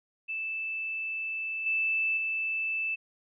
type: tone with level steps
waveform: sine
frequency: 2637 Hz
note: E7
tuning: in tune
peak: -31 / -25 / -28 dBFS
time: 0.28-2.96 s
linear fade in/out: 20 ms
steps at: 1.66 / 2.17 s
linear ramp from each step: 5 ms
effects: none